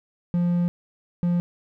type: tone bursts at uneven times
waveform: triangle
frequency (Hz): 174.61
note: F3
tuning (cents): 0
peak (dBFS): -17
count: 2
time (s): 0.34-0.68 / 1.23-1.4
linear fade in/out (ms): 0
effects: none

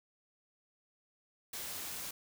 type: noise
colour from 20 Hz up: white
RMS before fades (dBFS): -42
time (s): 1.53-2.11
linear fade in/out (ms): 5
effects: none

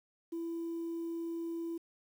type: tone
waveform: sine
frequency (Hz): 333.8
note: E4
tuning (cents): +22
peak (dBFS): -34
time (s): 0.32-1.78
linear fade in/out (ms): 10
effects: tanh soft clip ceiling -33 dBFS + 10-bit

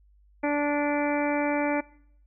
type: harmonic tone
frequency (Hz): 291.6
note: D4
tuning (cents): -12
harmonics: 1 / 2 / 3 / 4 / 5 / 6 / 7 / 8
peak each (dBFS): -26 / -28 / -31 / -41 / -38 / -39 / -37 / -36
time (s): 0.43-1.81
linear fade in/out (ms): 10
effects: noise-tail reverb RT60 0.7 s tail -22 dB re dry + added 50 Hz sine -56 dBFS peak until 2.26 s

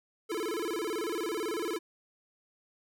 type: tone with vibrato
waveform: square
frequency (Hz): 384.4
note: G4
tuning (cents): -34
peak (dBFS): -32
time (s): 0.29-1.79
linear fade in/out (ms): 20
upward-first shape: square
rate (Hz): 18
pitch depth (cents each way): 230
effects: none

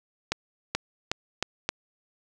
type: accelerating click train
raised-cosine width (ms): 0.2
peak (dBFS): -8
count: 5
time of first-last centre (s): 0.32-1.69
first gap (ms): 430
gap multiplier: 0.85
effects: none

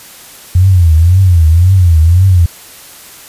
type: tone with vibrato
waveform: sine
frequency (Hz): 86.8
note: F2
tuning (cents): -10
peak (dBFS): -3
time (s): 0.55-2.46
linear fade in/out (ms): 5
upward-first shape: triangle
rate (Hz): 1.9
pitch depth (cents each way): 200
effects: white hiss -34 dBFS RMS until 3.28 s + resampled to 32000 Hz

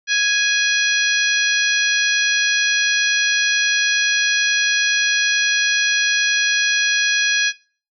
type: harmonic tone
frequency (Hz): 830.6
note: G#5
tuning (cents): 0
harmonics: 2 / 3 / 4 / 5 / 6 / 7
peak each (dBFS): -18 / -21 / -23 / -24 / -28 / -24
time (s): 0.07-7.53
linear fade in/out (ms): 50
effects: noise-tail reverb RT60 0.4 s tail -20 dB re dry

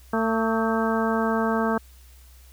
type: harmonic tone with a mistuned harmonic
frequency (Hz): 224.4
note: A3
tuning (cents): +34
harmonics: 1 / 2 / 3 / 4 / 5 / 6 / 7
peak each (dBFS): -24 / -27 / -29 / -30 / -31 / -32 / -32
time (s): 0.13-1.78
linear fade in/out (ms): 5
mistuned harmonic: 6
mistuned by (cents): -65
effects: added 63 Hz sine -47 dBFS peak until 2.52 s + white hiss -56 dBFS RMS until 2.52 s

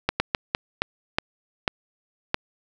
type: slowing click train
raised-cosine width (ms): 0.3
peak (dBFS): -4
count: 8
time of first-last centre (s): 0.09-2.344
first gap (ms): 110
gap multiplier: 1.35
effects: none

